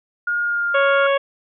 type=tone with pitch glide; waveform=sine; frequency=1425 to 1402.1 Hz; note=F6 to F6; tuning=+34 to +6 cents; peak=-18 dBFS; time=0.27-1.07 s; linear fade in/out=5 ms; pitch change=-28 cents; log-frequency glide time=0.41-0.71 s
type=harmonic tone; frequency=554.4 Hz; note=C#5; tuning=in tune; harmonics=1 / 2 / 3 / 4 / 5 / 6; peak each=-16 / -22 / -26 / -28 / -30 / -32 dBFS; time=0.74-1.18 s; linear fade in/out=10 ms
effects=none